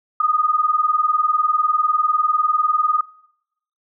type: tone pair together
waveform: sine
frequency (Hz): 1228 / 1248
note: D#6 / D#6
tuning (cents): -23 / +5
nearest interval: unison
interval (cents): 28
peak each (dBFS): -17 / -18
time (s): 0.2-3.01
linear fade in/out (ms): 5
effects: noise-tail reverb RT60 0.8 s tail -25 dB re dry